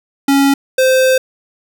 square tone pair in turn, 277.2 / 519.5 Hz, C#4 / C5, 0 / -12 cents, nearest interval major seventh, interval 1088 cents, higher second, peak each -9 dBFS, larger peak neither, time 0.28-0.54 / 0.78-1.18 s, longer second, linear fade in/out 5 ms, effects none

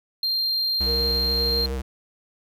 triangle tone, 4186 Hz, C8, in tune, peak -20 dBFS, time 0.23-1.66 s, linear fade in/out 2 ms
square tone with vibrato, 65.9 Hz, C2, 13 cents sharp, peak -27 dBFS, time 0.8-1.82 s, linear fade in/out 10 ms, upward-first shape sine, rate 12 Hz, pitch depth 70 cents each way
sine tone with tremolo, 466.2 Hz, A#4, in tune, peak -28 dBFS, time 0.85-1.8 s, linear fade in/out 50 ms, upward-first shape square, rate 1.9 Hz, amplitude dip 40%
effects none

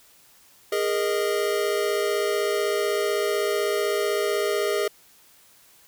square chord, Ab suspended second, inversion none, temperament equal with one note detuned, 410.3 / 466.2 / 622.3 Hz, Ab4 / Bb4 / Eb5, -21 / 0 / 0 cents, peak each -25 / -29 / -29 dBFS, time 0.72-4.88 s, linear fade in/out 5 ms, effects white hiss -55 dBFS RMS until 5.87 s

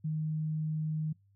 sine tone, 155.56 Hz, D#3, in tune, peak -30 dBFS, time 0.04-1.13 s, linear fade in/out 10 ms, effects noise-tail reverb RT60 0.2 s tail -26 dB re dry + added 99 Hz sine -63 dBFS peak until 1.35 s

